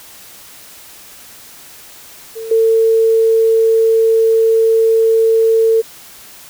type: tone with level steps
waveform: sine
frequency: 450 Hz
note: A4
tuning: 39 cents sharp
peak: -23 / -8 dBFS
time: 2.35-5.82 s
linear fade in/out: 20 ms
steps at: 2.51 s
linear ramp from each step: 5 ms
effects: white hiss -38 dBFS RMS until 6.49 s